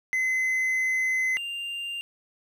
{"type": "tone pair in turn", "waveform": "triangle", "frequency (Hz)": [2044, 2792], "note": ["C7", "F7"], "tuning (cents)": [-41, -1], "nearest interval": "perfect fourth", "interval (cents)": 540, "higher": "second", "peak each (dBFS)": [-21, -29], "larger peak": "first", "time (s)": [[0.13, 1.37], [1.37, 2.01]], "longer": "first", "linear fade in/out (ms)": 0, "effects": []}